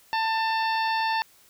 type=harmonic tone; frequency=892 Hz; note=A5; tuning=23 cents sharp; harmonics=1 / 2 / 3 / 4 / 5 / 6; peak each=-24 / -30 / -34 / -38 / -36 / -42 dBFS; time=0.13-1.22 s; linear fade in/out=0 ms; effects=white hiss -57 dBFS RMS until 1.49 s